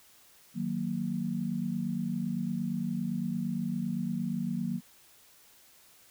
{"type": "chord", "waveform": "sine", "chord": "D# minor", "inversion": "none", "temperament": "equal", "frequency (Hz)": [155.56, 185, 233.1], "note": ["D#3", "F#3", "A#3"], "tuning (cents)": [0, 0, 0], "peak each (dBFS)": [-37, -33, -33], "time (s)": [0.54, 4.81], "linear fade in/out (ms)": 50, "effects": ["white hiss -59 dBFS RMS until 6.1 s"]}